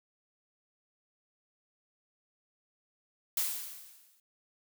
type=noise with exponential decay; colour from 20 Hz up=blue; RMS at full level=-29 dBFS; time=3.37-4.2 s; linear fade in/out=2 ms; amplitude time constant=180 ms; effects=none